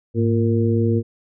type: harmonic tone with a mistuned harmonic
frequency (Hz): 115.7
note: A#2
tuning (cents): -13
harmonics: 1 / 2 / 3 / 4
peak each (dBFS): -18 / -21 / -23 / -24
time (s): 0.14-1.03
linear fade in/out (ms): 50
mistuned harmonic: 1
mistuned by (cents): -150
effects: none